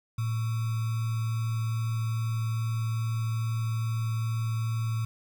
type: tone with sample-and-hold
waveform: sine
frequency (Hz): 112.8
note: A2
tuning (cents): +44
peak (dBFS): -26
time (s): 0.18-5.05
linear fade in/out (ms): 5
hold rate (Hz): 1225
effects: none